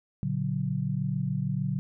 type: chord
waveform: sine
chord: Bb augmented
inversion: none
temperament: equal with one note detuned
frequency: 116.54 / 143.23 / 185 Hz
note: Bb2 / D3 / F#3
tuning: 0 / -43 / 0 cents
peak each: -33 / -29 / -31 dBFS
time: 0.23-1.79 s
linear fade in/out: 0 ms
effects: none